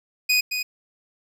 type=tone with echo; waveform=25% pulse; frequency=2489 Hz; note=D#7; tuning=in tune; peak=-13 dBFS; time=0.29-0.41 s; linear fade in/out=10 ms; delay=220 ms; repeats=1; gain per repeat=-7 dB; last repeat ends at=0.63 s; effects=none

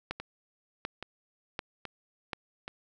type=two click trains; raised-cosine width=0.3 ms; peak=-17 / -22 dBFS; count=4 / 4; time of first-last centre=0.11-2.332 / 0.2-2.679 s; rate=1.35 / 1.21 Hz; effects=none

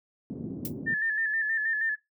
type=low-pass noise; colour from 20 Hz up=white; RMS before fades=-34 dBFS; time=0.3-0.94 s; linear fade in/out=0 ms; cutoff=300 Hz; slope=24 dB/octave
type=noise with exponential decay; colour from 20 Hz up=violet; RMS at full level=-29 dBFS; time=0.65-0.73 s; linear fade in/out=2 ms; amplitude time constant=17 ms
type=tone with vibrato; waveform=sine; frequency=1759 Hz; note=A6; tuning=1 cent flat; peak=-25 dBFS; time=0.86-1.96 s; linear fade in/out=20 ms; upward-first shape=square; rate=6.3 Hz; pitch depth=41 cents each way
effects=noise-tail reverb RT60 0.2 s tail -20 dB re dry + high-pass 150 Hz 12 dB/octave

